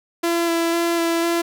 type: tone with vibrato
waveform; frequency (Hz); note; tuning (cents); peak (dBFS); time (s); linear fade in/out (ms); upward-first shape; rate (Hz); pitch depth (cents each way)
sawtooth; 336.8; E4; +37; -14; 0.23-1.42; 10; square; 2; 12
effects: none